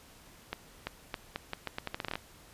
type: accelerating click train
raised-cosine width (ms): 0.3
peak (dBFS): -18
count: 15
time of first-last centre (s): 0.53-2.155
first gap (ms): 340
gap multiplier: 0.8
effects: pink hiss -56 dBFS RMS until 2.53 s + resampled to 32000 Hz